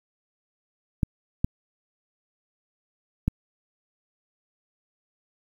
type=clicks; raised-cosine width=5 ms; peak=-9 dBFS; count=3; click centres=1.032 / 1.445 / 3.28 s; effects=8-bit